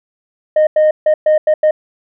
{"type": "tone bursts at uneven times", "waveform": "sine", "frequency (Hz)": 616, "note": "D#5", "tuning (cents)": -17, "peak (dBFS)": -5, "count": 6, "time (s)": [[0.56, 0.67], [0.76, 0.91], [1.06, 1.14], [1.26, 1.38], [1.47, 1.54], [1.63, 1.71]], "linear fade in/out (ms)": 5, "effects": ["tanh soft clip ceiling -6 dBFS"]}